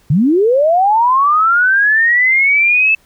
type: linear sweep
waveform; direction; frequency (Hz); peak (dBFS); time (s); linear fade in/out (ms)
sine; up; 127.7 to 2637; -8; 0.1-2.95; 5
effects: pink hiss -53 dBFS RMS until 3.05 s